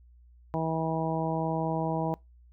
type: harmonic tone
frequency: 161.4 Hz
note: E3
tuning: 36 cents flat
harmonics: 1 / 2 / 3 / 4 / 5 / 6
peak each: -31 / -34 / -36 / -34 / -35 / -36 dBFS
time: 0.54-2.14 s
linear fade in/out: 0 ms
effects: noise-tail reverb RT60 0.2 s tail -24 dB re dry + added 60 Hz sine -53 dBFS peak until 2.52 s